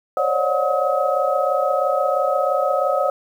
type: tone cluster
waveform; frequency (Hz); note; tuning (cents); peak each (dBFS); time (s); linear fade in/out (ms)
sine; 535 / 561 / 598 / 729 / 1274; C5 / C#5 / D5 / F#5 / D#6; +38 / +21 / +31 / -26 / +41; -23; 0.17-3.1; 2
effects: 8-bit